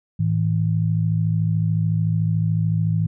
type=tone pair together; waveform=sine; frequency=107.8 / 161.52 Hz; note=A2 / E3; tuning=-35 / -35 cents; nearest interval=perfect fifth; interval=700 cents; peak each=-20 dBFS; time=0.19-3.07 s; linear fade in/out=10 ms; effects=none